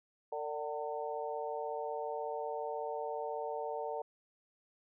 harmonic tone with a mistuned harmonic, 150.9 Hz, D3, 47 cents sharp, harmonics 3 / 4 / 5 / 6, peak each -40 / -41 / -42 / -43 dBFS, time 0.32-4.02 s, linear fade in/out 5 ms, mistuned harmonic 4, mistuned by -42 cents, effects none

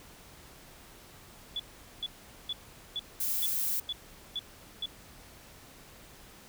sine tone bursts, 3434 Hz, A7, 43 cents flat, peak -31 dBFS, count 8, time 1.56-4.858 s, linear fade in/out 2 ms, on 36 ms, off 430 ms
violet noise, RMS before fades -31 dBFS, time 3.2-3.8 s, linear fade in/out 5 ms
effects pink hiss -53 dBFS RMS until 6.48 s

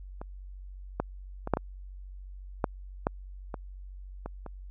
clicks, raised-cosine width 1 ms, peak -25 / -13 / -20 / -9 / -15 / -11 / -11 / -21 / -22 / -26 dBFS, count 10, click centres 0.215 / 1 / 1.474 / 1.537 / 1.571 / 2.642 / 3.069 / 3.542 / 4.26 / 4.463 s, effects added 47 Hz sine -41 dBFS peak until 4.7 s

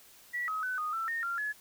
sine tone with pitch steps, 1943 / 1272 / 1506 / 1237 / 1335 / 1839 / 1384 / 1702 Hz, B6 / D#6 / F#6 / D#6 / E6 / A#6 / F6 / G#6, -29 / +38 / +30 / -10 / +22 / -24 / -16 / +42 cents, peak -31 dBFS, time 0.33-1.53 s, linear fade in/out 20 ms, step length 150 ms, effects white hiss -57 dBFS RMS until 1.6 s

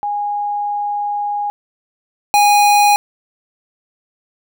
sine / square tone pair in turn, 823 / 823 Hz, G#5 / G#5, -16 / -16 cents, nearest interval unison, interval 0 cents, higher neither, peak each -17 / -9 dBFS, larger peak second, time 0.03-1.5 / 2.34-2.96 s, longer first, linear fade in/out 0 ms, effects none

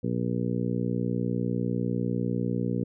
harmonic tone, 60 Hz, B1, 49 cents flat, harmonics 2 / 3 / 4 / 5 / 6 / 7 / 8, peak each -31 / -30 / -31 / -37 / -37 / -37 / -37 dBFS, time 0.03-2.84 s, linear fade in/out 10 ms, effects none

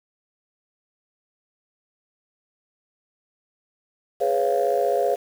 sine chord, C# dominant seventh, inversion second, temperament just, 415.8 / 498.9 / 554.4 / 693 Hz, G#4 / B4 / C#5 / E#5, +2 / +17 / 0 / -14 cents, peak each -24 / -24 / -23 / -23 dBFS, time 4.2-5.16 s, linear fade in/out 20 ms, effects tanh soft clip ceiling -10 dBFS + 7-bit

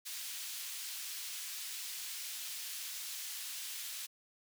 pink high-pass noise, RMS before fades -43 dBFS, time 0.05-4.07 s, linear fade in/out 20 ms, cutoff 3200 Hz, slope 12 dB/octave, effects none

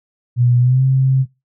sine tone with pitch glide, 122.2 to 132.49 Hz, B2 to C3, -18 to +22 cents, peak -10 dBFS, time 0.36-1.26 s, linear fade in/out 50 ms, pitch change +140 cents, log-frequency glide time 0.59-0.83 s, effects noise-tail reverb RT60 0.2 s tail -17 dB re dry

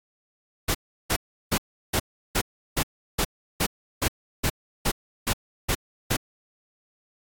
pink noise bursts, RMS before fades -23 dBFS, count 14, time 0.68-6.168 s, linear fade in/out 10 ms, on 67 ms, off 350 ms, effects AAC 64 kbps

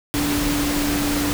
sine tone in noise, 290.6 Hz, D4, 18 cents flat, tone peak -21 dBFS, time 0.14-1.33 s, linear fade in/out 0 ms, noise pink, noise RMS -24 dBFS, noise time 0.14-1.33 s, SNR 0 dB, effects none

